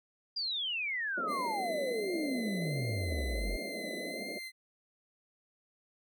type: exponential sweep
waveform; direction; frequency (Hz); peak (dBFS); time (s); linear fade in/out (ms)
sine; down; 4900 to 41.2; -32; 0.36-3.57; 10
type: band-pass noise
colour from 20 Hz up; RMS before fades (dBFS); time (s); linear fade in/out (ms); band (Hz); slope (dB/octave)
white; -41; 1.17-4.39; 10; 180 to 670; 96
type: tone with vibrato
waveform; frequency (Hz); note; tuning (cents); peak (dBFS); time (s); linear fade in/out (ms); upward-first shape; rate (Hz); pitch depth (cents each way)
30% pulse; 2060; C7; -28; -38; 1.27-4.52; 50; sine; 1.4; 38
effects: none